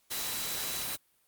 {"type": "tone in noise", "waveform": "sine", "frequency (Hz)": 3951, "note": "B7", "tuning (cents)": 0, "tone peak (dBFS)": -43, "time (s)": [0.1, 0.97], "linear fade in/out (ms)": 20, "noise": "white", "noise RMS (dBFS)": -35, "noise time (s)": [0.1, 0.97], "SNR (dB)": -11, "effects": ["white hiss -70 dBFS RMS until 1.27 s", "Opus 48 kbps"]}